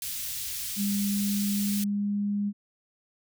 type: band-stop noise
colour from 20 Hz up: white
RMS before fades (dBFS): -34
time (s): 0.02-1.84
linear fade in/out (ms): 2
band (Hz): 110 to 2900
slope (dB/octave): 12
type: tone with pitch glide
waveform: sine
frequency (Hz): 201.7 to 203.9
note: G3 to G#3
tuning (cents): +50 to -32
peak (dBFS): -25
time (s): 0.76-2.53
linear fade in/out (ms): 50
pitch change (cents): +18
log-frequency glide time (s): 1-2.13
effects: none